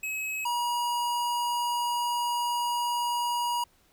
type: tone pair in turn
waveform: square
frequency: 2561 / 959.3 Hz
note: D#7 / A#5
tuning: +49 / +49 cents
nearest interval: octave + perfect fourth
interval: 1700 cents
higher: first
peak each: -31 / -27 dBFS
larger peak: second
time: 0.03-0.45 / 0.45-3.64 s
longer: second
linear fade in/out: 5 ms
effects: pink hiss -64 dBFS RMS until 3.92 s